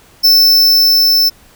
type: tone with level ramp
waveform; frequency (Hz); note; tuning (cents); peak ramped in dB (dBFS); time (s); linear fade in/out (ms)
square; 5300; E8; +9; -5 to -8; 0.23-1.3; 20
effects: pink hiss -45 dBFS RMS until 1.55 s